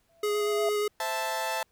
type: tone with exponential growth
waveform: sine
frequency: 667 Hz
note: E5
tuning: 20 cents sharp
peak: -25 dBFS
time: 0.09-0.69 s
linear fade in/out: 2 ms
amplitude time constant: 130 ms
type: tone with vibrato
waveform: square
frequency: 416.8 Hz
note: G#4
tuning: 6 cents sharp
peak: -26 dBFS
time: 0.23-0.88 s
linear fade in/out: 5 ms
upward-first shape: square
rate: 8.5 Hz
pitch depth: 9 cents each way
type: chord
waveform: sawtooth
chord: A minor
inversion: first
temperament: equal with one note detuned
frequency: 521.7 / 659.3 / 880 Hz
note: C5 / E5 / A5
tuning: -5 / 0 / 0 cents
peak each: -33 / -30 / -27 dBFS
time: 1-1.63 s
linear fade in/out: 2 ms
effects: pink hiss -70 dBFS RMS until 1.71 s